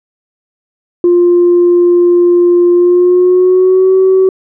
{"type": "tone with pitch glide", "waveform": "sine", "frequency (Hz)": [350.7, 378], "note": ["F4", "F#4"], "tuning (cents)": [7, 37], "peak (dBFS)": -3, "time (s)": [1.04, 4.29], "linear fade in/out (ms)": 2, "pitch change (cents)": 130, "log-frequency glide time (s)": [2.73, 3.94], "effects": ["tanh soft clip ceiling -1 dBFS"]}